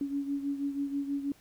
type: beating tone pair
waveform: sine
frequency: 280 / 286.2 Hz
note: C#4 / D4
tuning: +18 / -45 cents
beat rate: 6.2 Hz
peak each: -31 / -37 dBFS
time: 0.01-1.32 s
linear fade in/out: 2 ms
effects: pink hiss -61 dBFS RMS until 1.4 s